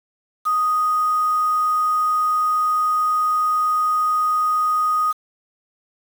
sine tone with quantisation, 1244.5 Hz, D#6, in tune, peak -16 dBFS, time 0.45-5.13 s, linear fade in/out 20 ms, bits 6, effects none

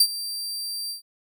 sawtooth tone with ADSR envelope, 4699 Hz, D8, in tune, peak -9 dBFS, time 0-1.02 s, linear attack 5 ms, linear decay 63 ms, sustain -17 dB, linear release 120 ms, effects none

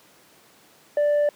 sine tone with tanh clipping, 587.3 Hz, D5, in tune, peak -18 dBFS, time 0.97-1.29 s, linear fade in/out 2 ms, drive 2 dB, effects pink hiss -54 dBFS RMS until 1.35 s + high-pass 200 Hz 12 dB/octave

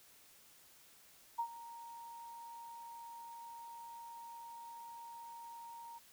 sine tone with ADSR envelope, 932.3 Hz, A#5, in tune, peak -32 dBFS, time 1.38-5.99 s, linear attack 15 ms, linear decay 75 ms, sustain -16 dB, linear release 16 ms, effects white hiss -63 dBFS RMS until 6.12 s

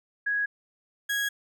sine / 35% pulse tone pair in turn, 1661.2 / 1653.3 Hz, G#6 / G#6, 0 / -8 cents, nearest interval unison, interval 8 cents, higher first, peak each -24 dBFS, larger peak neither, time 0.26-0.46 / 1.09-1.29 s, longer neither, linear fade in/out 10 ms, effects none

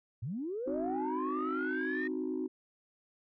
sine linear sweep, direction up, 97.2 to 1864 Hz, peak -34 dBFS, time 0.22-2.08 s, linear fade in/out 10 ms
sine chord, C diminished, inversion none, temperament equal, 261.6 / 311.1 / 370 Hz, C4 / Eb4 / Gb4, 0 / 0 / 0 cents, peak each -36 dBFS, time 0.66-2.48 s, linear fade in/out 20 ms
effects tanh soft clip ceiling -26 dBFS

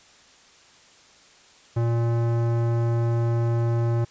sine tone with tanh clipping, 116.9 Hz, A#2, 5 cents sharp, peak -22 dBFS, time 1.76-4.05 s, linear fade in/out 10 ms, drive 18 dB, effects white hiss -53 dBFS RMS until 4.1 s + resampled to 16000 Hz

